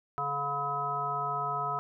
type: harmonic tone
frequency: 142.2 Hz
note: C#3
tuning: 45 cents sharp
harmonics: 1 / 3 / 5 / 7 / 9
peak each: -41 / -42 / -36 / -35 / -32 dBFS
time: 0.18-1.79 s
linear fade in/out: 0 ms
effects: none